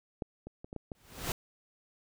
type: clicks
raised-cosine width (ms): 2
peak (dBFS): -21 / -30 / -31 / -29 / -25 / -26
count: 6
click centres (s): 0.222 / 0.47 / 0.645 / 0.729 / 0.763 / 0.918
type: noise with exponential growth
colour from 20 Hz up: pink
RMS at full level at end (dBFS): -31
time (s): 0.95-1.32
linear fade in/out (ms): 1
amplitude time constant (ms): 79
effects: none